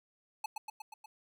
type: tone with echo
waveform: square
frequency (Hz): 860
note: A5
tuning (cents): -40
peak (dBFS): -34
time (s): 0.44-0.46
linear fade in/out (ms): 5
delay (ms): 120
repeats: 5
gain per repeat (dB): -3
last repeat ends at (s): 1.06
effects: none